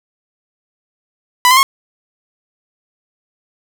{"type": "tone with pitch steps", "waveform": "sawtooth", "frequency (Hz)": [993, 1038.2, 1085.4], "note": ["B5", "C6", "C#6"], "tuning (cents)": [9, -14, -37], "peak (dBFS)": -3, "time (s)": [1.45, 1.63], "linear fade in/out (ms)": 0, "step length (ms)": 60, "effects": []}